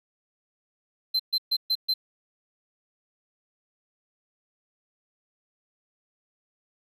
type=tone bursts; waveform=triangle; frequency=4098 Hz; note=C8; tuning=37 cents flat; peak=-20 dBFS; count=5; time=1.14-1.94 s; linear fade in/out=10 ms; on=56 ms; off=130 ms; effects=none